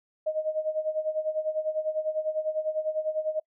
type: tone with tremolo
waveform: sine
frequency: 622.3 Hz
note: D#5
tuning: in tune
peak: -23 dBFS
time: 0.26-3.4 s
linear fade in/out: 10 ms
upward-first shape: sine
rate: 10 Hz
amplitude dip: 80%
effects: noise-tail reverb RT60 0.1 s tail -26 dB re dry